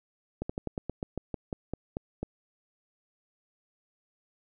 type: slowing click train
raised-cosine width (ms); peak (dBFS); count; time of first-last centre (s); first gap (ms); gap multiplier
2; -19; 13; 0.42-2.23; 75; 1.12
effects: none